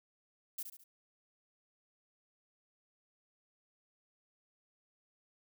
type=noise with echo; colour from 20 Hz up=violet; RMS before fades=-40 dBFS; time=0.58-0.63 s; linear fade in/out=5 ms; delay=70 ms; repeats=3; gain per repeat=-7 dB; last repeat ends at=0.84 s; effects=none